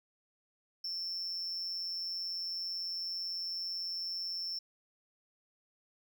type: tone with amplitude modulation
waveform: triangle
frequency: 5380 Hz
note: E8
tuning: 34 cents sharp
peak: -32 dBFS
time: 0.84-4.59 s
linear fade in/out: 5 ms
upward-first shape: sine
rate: 178 Hz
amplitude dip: 55%
effects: none